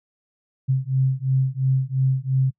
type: beating tone pair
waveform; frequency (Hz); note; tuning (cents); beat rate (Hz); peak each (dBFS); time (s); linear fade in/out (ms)
sine; 130.81 / 133.71; C3 / C3; 0 / +38; 2.9; -21; 0.68-2.51; 20
effects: noise-tail reverb RT60 0.1 s tail -25 dB re dry